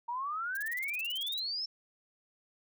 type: exponential sweep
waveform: sine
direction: up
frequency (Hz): 926 to 5400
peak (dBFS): -33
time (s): 0.08-1.66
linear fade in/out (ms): 10
type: noise bursts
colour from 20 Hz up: violet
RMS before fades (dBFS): -43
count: 16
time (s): 0.55-1.395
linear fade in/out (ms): 2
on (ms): 20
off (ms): 35
effects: none